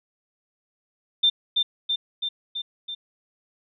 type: tone with echo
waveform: sine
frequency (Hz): 3587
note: A7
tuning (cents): +33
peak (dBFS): -15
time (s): 1.23-1.3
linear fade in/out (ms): 10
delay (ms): 330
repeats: 5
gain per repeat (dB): -3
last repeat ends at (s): 2.95
effects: none